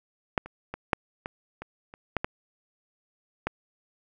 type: clicks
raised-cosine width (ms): 0.5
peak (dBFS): -8 / -26 / -19 / -6 / -18 / -23 / -29 / -10 / -12 / -12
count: 10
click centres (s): 0.378 / 0.46 / 0.74 / 0.932 / 1.259 / 1.62 / 1.939 / 2.167 / 2.245 / 3.47
effects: none